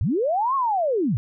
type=linear two-way sweep; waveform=sine; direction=up then down; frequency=69.9 to 1116 to 92 Hz; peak=-19 dBFS; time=0.01-1.17 s; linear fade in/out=0 ms; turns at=0.55 s; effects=none